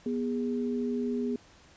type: tone pair together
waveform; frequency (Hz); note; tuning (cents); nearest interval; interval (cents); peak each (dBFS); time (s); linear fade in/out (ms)
sine; 243.8 / 410.4; B3 / G#4; -22 / -21; major sixth; 901; -29 / -33; 0.06-1.36; 2
effects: pink hiss -57 dBFS RMS until 1.76 s + resampled to 16000 Hz